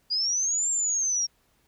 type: linear two-way sweep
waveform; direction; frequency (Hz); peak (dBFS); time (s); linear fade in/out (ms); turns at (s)
sine; up then down; 4796 to 7459 to 5530; -23; 0.1-1.27; 20; 0.7
effects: pink hiss -67 dBFS RMS until 1.67 s